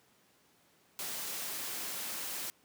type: noise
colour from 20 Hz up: white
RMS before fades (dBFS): -39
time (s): 0.99-2.5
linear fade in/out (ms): 0
effects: pink hiss -67 dBFS RMS until 2.64 s + high-pass 150 Hz 12 dB/octave